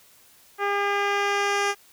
10% pulse tone with low-pass filter sweep, 403.7 Hz, G#4, 49 cents flat, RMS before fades -24 dBFS, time 0.58-1.75 s, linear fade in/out 50 ms, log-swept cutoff 1800 to 8000 Hz, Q 0.77, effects white hiss -55 dBFS RMS until 1.92 s

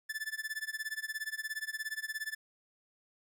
45% pulse tone with tremolo, 1749 Hz, A6, 11 cents flat, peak -33 dBFS, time 0.09-2.35 s, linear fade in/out 10 ms, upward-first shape sine, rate 17 Hz, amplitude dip 95%, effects none

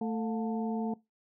harmonic tone with a mistuned harmonic, 221.9 Hz, A3, 15 cents sharp, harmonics 1 / 2 / 3 / 4, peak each -31 / -37 / -41 / -43 dBFS, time 0.01-0.94 s, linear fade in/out 5 ms, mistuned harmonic 3, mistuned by +110 cents, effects noise-tail reverb RT60 0.2 s tail -20 dB re dry

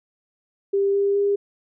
sine tone with pitch steps, 396.6 / 399.8 / 403.1 Hz, G4 / G4 / G4, +20 / +34 / +48 cents, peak -17 dBFS, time 0.73-1.36 s, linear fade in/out 10 ms, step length 210 ms, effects none

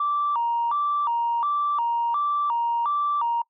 sine tone with vibrato, 1046.5 Hz, C6, in tune, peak -20 dBFS, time 0-3.42 s, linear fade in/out 5 ms, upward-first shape square, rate 1.4 Hz, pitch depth 190 cents each way, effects noise-tail reverb RT60 0.1 s tail -25 dB re dry + tanh soft clip ceiling -16 dBFS

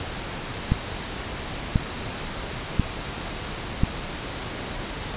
click train, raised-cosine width 5 ms, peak -6 dBFS, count 4, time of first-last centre 0.72-3.835 s, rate 0.963 Hz, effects pink hiss -32 dBFS RMS until 5.16 s + resampled to 8000 Hz

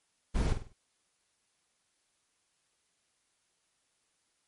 brown noise with echo, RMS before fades -28 dBFS, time 0.34-0.54 s, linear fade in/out 20 ms, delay 49 ms, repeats 4, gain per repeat -8 dB, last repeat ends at 0.736 s, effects white hiss -75 dBFS RMS until 4.47 s + MP3 48 kbps

